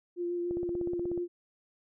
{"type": "tone with vibrato", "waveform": "sine", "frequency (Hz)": 349.2, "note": "F4", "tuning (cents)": 0, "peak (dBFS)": -30, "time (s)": [0.16, 1.28], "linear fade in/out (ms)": 50, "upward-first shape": "sine", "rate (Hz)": 6.9, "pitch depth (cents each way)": 15}
{"type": "click train", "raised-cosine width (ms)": 2, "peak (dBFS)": -27, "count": 12, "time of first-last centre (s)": [0.51, 1.177], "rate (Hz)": 16.5}
{"effects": []}